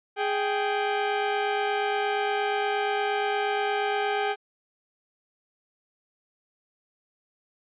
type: tone pair together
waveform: sawtooth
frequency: 415.3 / 782.1 Hz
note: G#4 / G5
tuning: 0 / -4 cents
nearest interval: major seventh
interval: 1096 cents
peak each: -23 dBFS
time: 0.16-4.36 s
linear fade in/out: 50 ms
effects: resampled to 8000 Hz